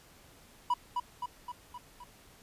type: tone with echo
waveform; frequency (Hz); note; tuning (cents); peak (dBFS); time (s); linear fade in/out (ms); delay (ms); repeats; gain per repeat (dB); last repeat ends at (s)
triangle; 979; B5; -15; -23; 0.7-0.74; 5; 260; 5; -4; 2.04
effects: pink hiss -58 dBFS RMS until 2.42 s + resampled to 32000 Hz